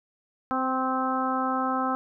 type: harmonic tone with a mistuned harmonic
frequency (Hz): 260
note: C4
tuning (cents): -11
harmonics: 1 / 2 / 3 / 4 / 5 / 6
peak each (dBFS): -29 / -34 / -30 / -31 / -29 / -41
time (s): 0.51-1.95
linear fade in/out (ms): 0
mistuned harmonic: 4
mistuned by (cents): +16
effects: none